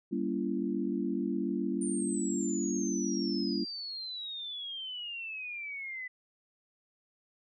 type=chord; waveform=sine; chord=G diminished seventh; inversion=none; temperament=just; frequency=196 / 235.2 / 282.2 / 338.7 Hz; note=G3 / Bb3 / Db4 / Fb4; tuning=0 / +16 / +31 / +47 cents; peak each=-35 dBFS; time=0.11-3.65 s; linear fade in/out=20 ms
type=exponential sweep; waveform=sine; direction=down; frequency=9120 to 1989 Hz; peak=-37 dBFS; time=1.81-6.08 s; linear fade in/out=10 ms
effects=none